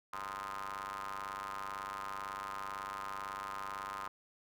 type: ring-modulated tone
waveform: sawtooth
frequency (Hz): 98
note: G2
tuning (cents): 0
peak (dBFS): -33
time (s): 0.13-4.08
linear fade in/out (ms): 0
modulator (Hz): 1140
effects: none